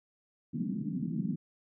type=band-pass noise; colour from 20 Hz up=white; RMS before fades=-34 dBFS; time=0.53-1.36 s; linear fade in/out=10 ms; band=150 to 260 Hz; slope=48 dB/octave; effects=none